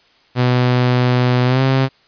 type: tone with pitch glide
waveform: sawtooth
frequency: 124.6 to 132.77 Hz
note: B2 to C3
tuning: +16 to +26 cents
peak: -8 dBFS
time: 0.35-1.89 s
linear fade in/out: 50 ms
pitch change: +110 cents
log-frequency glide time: 1.45-1.62 s
effects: white hiss -53 dBFS RMS until 2.07 s + resampled to 11025 Hz